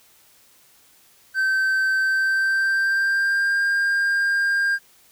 triangle tone with pitch glide, 1547 to 1603.4 Hz, G6 to G6, -23 to +39 cents, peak -16 dBFS, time 1.34-4.79 s, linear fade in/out 50 ms, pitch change +62 cents, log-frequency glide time 2-3.63 s, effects white hiss -55 dBFS RMS until 5.11 s

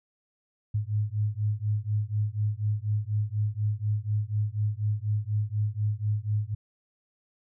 sine beating tone pair, 103.5 / 107.6 Hz, G#2 / A2, -5 / -38 cents, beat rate 4.1 Hz, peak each -28 dBFS, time 0.74-6.55 s, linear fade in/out 10 ms, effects none

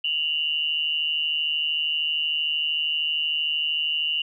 sine tone pair together, 2796 / 2949 Hz, F7 / F#7, +1 / -6 cents, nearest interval minor second, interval 93 cents, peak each -25 dBFS, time 0.04-4.22 s, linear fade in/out 5 ms, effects none

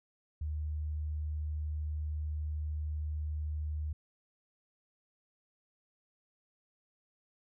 sine tone, 76.1 Hz, D#2, 38 cents flat, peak -33 dBFS, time 0.41-3.93 s, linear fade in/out 5 ms, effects none

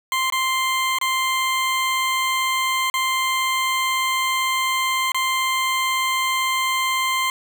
20% pulse tone with dropouts, 1047 Hz, C6, 1 cent sharp, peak -14 dBFS, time 0.12-7.3 s, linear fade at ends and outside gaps 1 ms, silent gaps 0.301-0.323 / 0.986-1.013 / 2.9-2.94 / 5.119-5.145 s, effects none

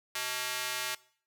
square tone with high-pass filter, 126 Hz, B2, 35 cents sharp, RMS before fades -35 dBFS, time 0.15-0.95 s, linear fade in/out 5 ms, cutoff 1600 Hz, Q 0.64, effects noise-tail reverb RT60 0.5 s tail -20 dB re dry

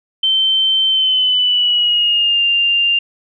sine tone with pitch glide, 3100 to 2794 Hz, G7 to F7, -20 to 0 cents, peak -11 dBFS, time 0.23-2.99 s, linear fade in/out 5 ms, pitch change -180 cents, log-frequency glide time 0.88-2.43 s, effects none

